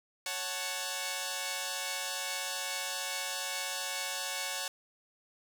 5% pulse chord, F# minor, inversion second, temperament equal, 554.4 / 740 / 880 Hz, C#5 / F#5 / A5, 0 / 0 / 0 cents, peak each -27 dBFS, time 0.26-4.68 s, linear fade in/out 2 ms, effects none

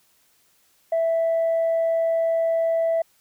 sine tone, 659.3 Hz, E5, in tune, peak -17 dBFS, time 0.92-3.02 s, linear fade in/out 5 ms, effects tanh soft clip ceiling -16 dBFS + white hiss -62 dBFS RMS until 3.2 s

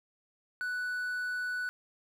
triangle tone with quantisation, 1484 Hz, F#6, 5 cents sharp, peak -30 dBFS, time 0.61-1.69 s, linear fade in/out 0 ms, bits 10, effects none

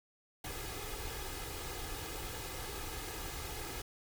pink noise with comb filter, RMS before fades -42 dBFS, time 0.44-3.82 s, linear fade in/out 5 ms, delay 2.4 ms, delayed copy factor +0.65, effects none

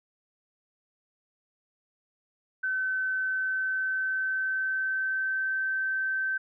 sine tone with pitch glide, 1526 to 1547.3 Hz, G6 to G6, -47 to -23 cents, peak -26 dBFS, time 2.63-6.38 s, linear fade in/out 10 ms, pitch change +24 cents, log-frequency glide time 3.13-5.57 s, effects none

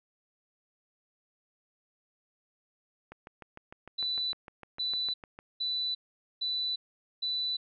click train, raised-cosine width 0.5 ms, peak -30 dBFS, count 16, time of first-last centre 3.12-5.389 s, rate 6.61 Hz
sine tone bursts, 3980 Hz, B7, 13 cents sharp, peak -29 dBFS, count 5, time 3.98-7.57 s, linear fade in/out 10 ms, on 350 ms, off 460 ms
effects none

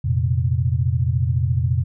sine chord, F suspended fourth, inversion none, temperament equal, 87.31 / 116.54 / 130.81 Hz, F2 / Bb2 / C3, 0 / 0 / 0 cents, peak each -21 dBFS, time 0.04-1.84 s, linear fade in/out 10 ms, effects none

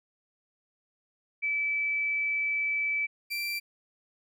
sine / 30% pulse tone pair in turn, 2308 / 2352 Hz, D7 / D7, -31 / +2 cents, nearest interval unison, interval 33 cents, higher second, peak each -26 / -28 dBFS, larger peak first, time 1.42-3.07 / 3.3-3.6 s, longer first, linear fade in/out 20 ms, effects none

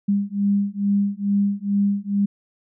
sine beating tone pair, 200 / 202.3 Hz, G3 / G#3, +35 / -45 cents, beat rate 2.3 Hz, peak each -21 dBFS, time 0.08-2.26 s, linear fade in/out 10 ms, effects none

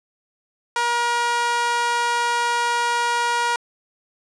sawtooth tone with high-pass filter, 476 Hz, A#4, 36 cents sharp, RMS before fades -21 dBFS, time 0.76-3.56 s, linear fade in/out 2 ms, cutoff 1000 Hz, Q 2.1, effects resampled to 22050 Hz + 8-bit

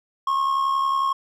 triangle tone with amplitude modulation, 1085 Hz, C#6, 37 cents flat, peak -15 dBFS, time 0.27-1.13 s, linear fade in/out 5 ms, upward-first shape sine, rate 71 Hz, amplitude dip 50%, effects none

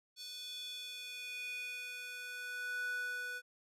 square tone with high-pass filter sweep, 493.9 Hz, B4, in tune, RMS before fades -43 dBFS, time 0.16-3.42 s, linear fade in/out 50 ms, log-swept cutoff 4100 to 1200 Hz, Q 5, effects resampled to 32000 Hz

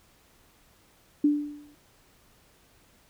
sine tone with exponential decay, 293.7 Hz, D4, in tune, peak -16 dBFS, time 1.24-1.75 s, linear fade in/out 5 ms, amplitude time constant 110 ms, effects pink hiss -61 dBFS RMS until 3.09 s

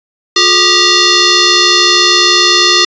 sine tone with frequency modulation, 356.8 Hz, F4, 37 cents sharp, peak -5 dBFS, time 0.36-2.85 s, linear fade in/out 5 ms, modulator 786 Hz, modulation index 6.6, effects resampled to 16000 Hz

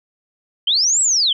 sine linear two-way sweep, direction up then down, 2979 to 7902 to 2979 Hz, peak -13 dBFS, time 0.67-1.33 s, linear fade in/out 5 ms, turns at 1.01 s, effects none

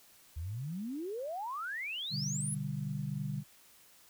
sine exponential sweep, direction up, 73.42 to 11160 Hz, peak -36 dBFS, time 0.36-2.55 s, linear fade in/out 10 ms
sine chord, G major, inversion first, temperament equal, 123.47 / 146.83 / 196 Hz, B2 / D3 / G3, 0 / 0 / 0 cents, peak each -41 / -36 / -40 dBFS, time 2.1-3.44 s, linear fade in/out 50 ms
effects white hiss -61 dBFS RMS until 4.09 s

